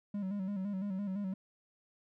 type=tone with vibrato; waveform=triangle; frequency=196 Hz; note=G3; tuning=in tune; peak=-32 dBFS; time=0.14-1.34 s; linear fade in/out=5 ms; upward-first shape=square; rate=5.9 Hz; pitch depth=69 cents each way; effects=none